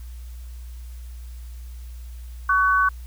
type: tone pair together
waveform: sine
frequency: 1127.5 / 1505 Hz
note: C#6 / F#6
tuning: +29 / +29 cents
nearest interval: perfect fourth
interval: 500 cents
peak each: -18 / -19 dBFS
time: 2.49-2.89 s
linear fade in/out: 5 ms
effects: added 60 Hz sine -34 dBFS peak until 3.06 s + white hiss -54 dBFS RMS until 3.06 s